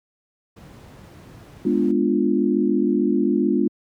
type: noise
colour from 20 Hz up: brown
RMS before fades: -38 dBFS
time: 0.56-1.92 s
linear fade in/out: 10 ms
type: chord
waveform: sine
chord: G# diminished seventh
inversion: none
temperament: equal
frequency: 207.7 / 246.9 / 293.7 / 349.2 Hz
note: G#3 / B3 / D4 / F4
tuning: 0 / 0 / 0 / 0 cents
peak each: -22 dBFS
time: 1.65-3.68 s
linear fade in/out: 5 ms
effects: high-pass 100 Hz 12 dB/octave